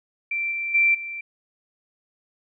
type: tone with level steps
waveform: sine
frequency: 2349 Hz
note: D7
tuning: in tune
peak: -23 / -25 / -15 / -30 dBFS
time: 0.31-1.21 s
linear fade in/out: 5 ms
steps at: 0.51 / 0.74 / 0.94 s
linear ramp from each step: 10 ms
effects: none